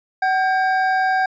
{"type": "tone pair together", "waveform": "triangle", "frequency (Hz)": [755.1, 1600], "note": ["F#5", "G6"], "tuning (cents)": [35, 35], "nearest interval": "octave + minor second", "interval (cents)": 1300, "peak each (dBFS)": [-15, -19], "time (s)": [0.22, 1.26], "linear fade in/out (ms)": 5, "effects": ["resampled to 16000 Hz"]}